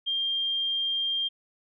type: tone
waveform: sine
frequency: 3196 Hz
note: G7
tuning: 33 cents sharp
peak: -25 dBFS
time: 0.06-1.29 s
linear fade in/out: 20 ms
effects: none